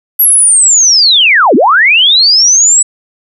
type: linear two-way sweep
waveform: sine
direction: down then up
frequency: 11760 to 210 to 7960 Hz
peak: -3 dBFS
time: 0.19-2.83 s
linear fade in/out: 10 ms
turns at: 1.55 s
effects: none